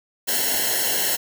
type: noise with comb filter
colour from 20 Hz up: white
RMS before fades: -22 dBFS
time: 0.27-1.17 s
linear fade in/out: 20 ms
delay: 0.83 ms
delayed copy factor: -1
effects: none